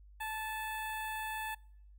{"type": "tone with notch filter", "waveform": "15% pulse", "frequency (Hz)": 873, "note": "A5", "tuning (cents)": -14, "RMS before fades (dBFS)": -39, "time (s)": [0.2, 1.55], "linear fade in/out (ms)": 10, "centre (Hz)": 5300, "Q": 0.51, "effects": ["noise-tail reverb RT60 0.7 s tail -25 dB re dry", "added 50 Hz sine -54 dBFS peak until 1.98 s"]}